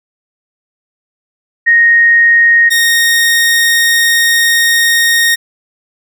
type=tone pair in turn; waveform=sine / sawtooth; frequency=1864.7 / 1857.5 Hz; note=A#6 / A#6; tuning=0 / -7 cents; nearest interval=unison; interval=7 cents; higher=first; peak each=-4 dBFS; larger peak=neither; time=1.66-2.7 / 2.7-5.36 s; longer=second; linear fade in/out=20 ms; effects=none